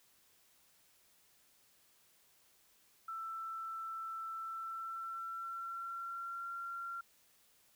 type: tone with pitch glide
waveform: sine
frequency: 1331 to 1374.8 Hz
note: E6 to F6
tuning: +16 to -28 cents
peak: -40 dBFS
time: 3.08-7.01 s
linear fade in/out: 5 ms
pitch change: +56 cents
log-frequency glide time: 4.4-6.48 s
effects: white hiss -69 dBFS RMS until 7.75 s